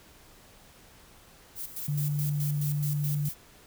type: noise with tremolo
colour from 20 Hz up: violet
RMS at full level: -36 dBFS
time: 1.55-3.35 s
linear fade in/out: 50 ms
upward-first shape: square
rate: 4.7 Hz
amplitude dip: 70%
type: tone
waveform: sine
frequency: 146.83 Hz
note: D3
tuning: in tune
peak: -26 dBFS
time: 1.88-3.29 s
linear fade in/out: 5 ms
effects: pink hiss -55 dBFS RMS until 3.66 s